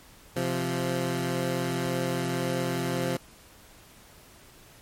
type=tone pair together; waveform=15% pulse; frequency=130.81 / 173.79 Hz; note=C3 / F3; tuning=0 / -8 cents; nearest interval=perfect fourth; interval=492 cents; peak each=-23 dBFS; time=0.36-3.17 s; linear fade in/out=5 ms; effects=pink hiss -53 dBFS RMS until 4.81 s + MP3 64 kbps